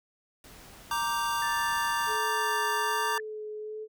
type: noise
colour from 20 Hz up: pink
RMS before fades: -50 dBFS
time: 0.44-2.16 s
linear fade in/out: 2 ms
type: chord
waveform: square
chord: G minor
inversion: first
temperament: equal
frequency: 932.3 / 1174.7 / 1568 Hz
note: Bb5 / D6 / G6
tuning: 0 / 0 / 0 cents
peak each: -31 / -32 / -36 dBFS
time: 0.91-3.18 s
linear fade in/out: 2 ms
type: tone with tremolo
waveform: sine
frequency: 1760 Hz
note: A6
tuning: in tune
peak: -32 dBFS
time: 1.42-3.2 s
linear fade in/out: 2 ms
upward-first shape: triangle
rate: 1.1 Hz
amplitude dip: 30%
type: tone with vibrato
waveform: sine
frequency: 430 Hz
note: A4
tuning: 40 cents flat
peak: -35 dBFS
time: 2.06-3.88 s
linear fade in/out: 50 ms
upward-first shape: sine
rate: 1.2 Hz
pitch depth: 17 cents each way
effects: none